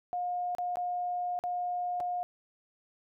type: tone with dropouts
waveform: sine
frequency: 714 Hz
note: F5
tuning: 38 cents sharp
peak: -30 dBFS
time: 0.13-2.23 s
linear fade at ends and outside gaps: 0 ms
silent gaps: 0.55-0.584 / 0.757-0.77 / 1.39-1.438 / 2.002-2.006 s
effects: none